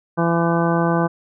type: harmonic tone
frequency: 168.5 Hz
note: E3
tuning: 38 cents sharp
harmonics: 1 / 2 / 3 / 4 / 5 / 6 / 7 / 9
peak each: -19 / -22 / -24 / -25 / -26 / -27 / -27 / -29 dBFS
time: 0.17-1.08 s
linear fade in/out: 20 ms
effects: none